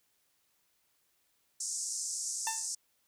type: band-pass noise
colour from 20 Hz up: white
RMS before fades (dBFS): -37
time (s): 1.6-2.75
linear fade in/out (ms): 5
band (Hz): 5500 to 8700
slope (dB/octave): 48
type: tone with exponential decay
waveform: sawtooth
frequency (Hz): 893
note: A5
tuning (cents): +25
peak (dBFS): -26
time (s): 2.47-2.68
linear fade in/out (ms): 1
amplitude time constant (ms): 45
effects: white hiss -74 dBFS RMS until 3.07 s